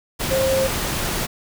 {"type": "tone in noise", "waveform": "sine", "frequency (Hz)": 531, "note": "C5", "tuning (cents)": 25, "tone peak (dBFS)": -17, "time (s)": [0.3, 0.68], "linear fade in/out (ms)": 20, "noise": "pink", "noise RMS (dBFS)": -24, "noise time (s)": [0.19, 1.27], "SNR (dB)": 4, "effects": []}